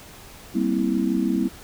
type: chord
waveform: sine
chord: C dominant seventh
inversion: second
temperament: just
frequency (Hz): 196.22 / 235.5 / 261.6 / 327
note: G3 / Bb3 / C4 / E4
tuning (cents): +2 / +18 / 0 / -14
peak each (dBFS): -25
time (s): 0.54-1.49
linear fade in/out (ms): 20
type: click train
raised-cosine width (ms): 3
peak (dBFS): -29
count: 4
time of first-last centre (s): 0.78-1.363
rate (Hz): 5.15
effects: pink hiss -44 dBFS RMS until 1.63 s